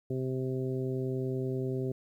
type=harmonic tone; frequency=130.1 Hz; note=C3; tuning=9 cents flat; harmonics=1 / 2 / 3 / 4 / 5; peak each=-33 / -37 / -34 / -44 / -48 dBFS; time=0.1-1.92 s; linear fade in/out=5 ms; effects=11-bit